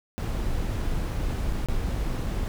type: noise with dropouts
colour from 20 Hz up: brown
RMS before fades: -27 dBFS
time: 0.18-2.48 s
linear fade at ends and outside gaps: 0 ms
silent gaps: 1.525-1.53 / 1.66-1.686 / 2.263-2.266 s
effects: none